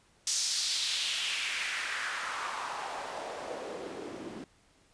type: noise with band-pass filter sweep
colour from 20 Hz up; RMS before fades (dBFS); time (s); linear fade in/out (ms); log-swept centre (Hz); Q
white; -35; 0.27-4.44; 2; 6000 to 260; 2.3
effects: pink hiss -65 dBFS RMS until 4.93 s + resampled to 22050 Hz